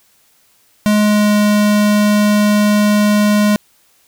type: tone with pitch glide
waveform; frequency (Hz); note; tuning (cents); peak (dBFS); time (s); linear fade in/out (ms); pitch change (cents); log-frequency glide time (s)
square; 210 to 208.4; G#3 to G#3; +19 to +6; -10; 0.86-3.56; 0; -13; 1.01-1.35
effects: white hiss -54 dBFS RMS until 4.07 s